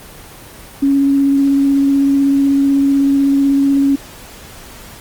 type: tone with vibrato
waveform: sine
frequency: 277.2 Hz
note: C#4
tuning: in tune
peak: -9 dBFS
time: 0.82-3.96 s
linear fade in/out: 10 ms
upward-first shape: sine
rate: 16 Hz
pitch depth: 11 cents each way
effects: pink hiss -36 dBFS RMS until 5 s + Opus 24 kbps